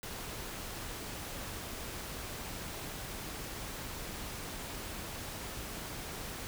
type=noise; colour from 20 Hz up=pink; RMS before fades=-42 dBFS; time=0.03-6.47 s; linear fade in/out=0 ms; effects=none